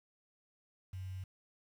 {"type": "tone with quantisation", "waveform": "sine", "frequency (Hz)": 93.6, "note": "F#2", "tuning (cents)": 20, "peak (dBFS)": -40, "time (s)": [0.93, 1.24], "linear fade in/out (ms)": 5, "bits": 10, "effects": []}